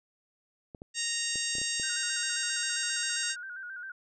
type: clicks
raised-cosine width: 2 ms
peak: -30 dBFS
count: 7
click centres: 0.748 / 0.819 / 1.357 / 1.553 / 1.584 / 1.616 / 1.798 s
type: harmonic tone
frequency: 930 Hz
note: A#5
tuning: 4 cents flat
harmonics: 2 / 3 / 4 / 5 / 6 / 7 / 8 / 9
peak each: -38 / -38 / -38 / -38 / -38 / -38 / -38 / -38 dBFS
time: 0.94-3.36 s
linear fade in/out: 50 ms
type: tone with vibrato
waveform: sine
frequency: 1504 Hz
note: F#6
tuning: 28 cents sharp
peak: -38 dBFS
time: 1.83-3.92 s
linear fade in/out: 5 ms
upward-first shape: square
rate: 7.5 Hz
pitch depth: 64 cents each way
effects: none